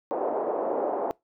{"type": "band-pass noise", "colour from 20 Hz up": "pink", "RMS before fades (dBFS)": -28, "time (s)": [0.11, 1.11], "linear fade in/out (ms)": 0, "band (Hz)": [390, 780], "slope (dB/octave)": 24, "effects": ["noise-tail reverb RT60 0.2 s tail -24 dB re dry"]}